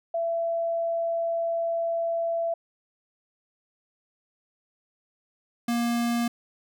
sine / square tone pair in turn, 670 / 236.3 Hz, E5 / A#3, +28 / +24 cents, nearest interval octave + tritone, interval 1804 cents, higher first, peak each -24 dBFS, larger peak neither, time 0.14-2.54 / 5.68-6.28 s, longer first, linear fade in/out 5 ms, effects none

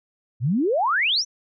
sine exponential sweep, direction up, 106.8 to 6250 Hz, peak -18 dBFS, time 0.4-1.25 s, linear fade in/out 50 ms, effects none

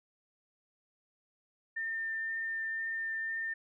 sine tone with vibrato, 1802 Hz, A6, 41 cents sharp, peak -33 dBFS, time 1.76-3.54 s, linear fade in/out 10 ms, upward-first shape triangle, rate 2 Hz, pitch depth 9 cents each way, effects none

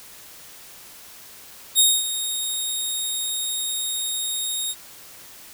15% pulse tone with ADSR envelope, 3727 Hz, A#7, 1 cent flat, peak -5 dBFS, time 1.75-4.75 s, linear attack 41 ms, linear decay 240 ms, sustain -12 dB, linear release 46 ms, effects white hiss -44 dBFS RMS until 5.53 s

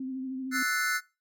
sine tone with vibrato, 261.6 Hz, C4, in tune, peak -32 dBFS, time 0-0.63 s, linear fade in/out 5 ms, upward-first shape sine, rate 13 Hz, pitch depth 29 cents each way
square chord, F# half-diminished seventh, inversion third, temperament equal, 1318.5 / 1480 / 1760 / 2093 Hz, E6 / F#6 / A6 / C7, 0 / 0 / 0 / 0 cents, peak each -35 / -30 / -35 / -33 dBFS, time 0.51-1.01 s, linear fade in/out 50 ms
effects noise-tail reverb RT60 0.3 s tail -23 dB re dry

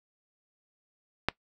click, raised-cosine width 0.3 ms, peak -8 dBFS, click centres 1.286 s, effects noise-tail reverb RT60 0.1 s tail -21 dB re dry

